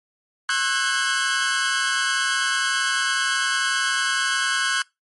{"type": "tone cluster", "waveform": "sawtooth", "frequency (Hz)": [1079, 1327, 1492, 1623], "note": ["C#6", "E6", "F#6", "G#6"], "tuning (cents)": [-47, 11, 14, -40], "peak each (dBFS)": [-25, -27, -19, -21], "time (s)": [0.49, 4.82], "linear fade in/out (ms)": 2, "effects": ["noise-tail reverb RT60 0.2 s tail -24 dB re dry", "MP3 48 kbps"]}